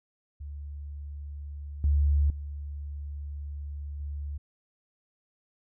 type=tone with level steps; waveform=sine; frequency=72.3 Hz; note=D2; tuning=27 cents flat; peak=-36 / -20 / -34 / -32 dBFS; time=0.4-4.38 s; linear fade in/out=10 ms; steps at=1.84 / 2.3 / 4 s; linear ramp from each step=2 ms; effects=none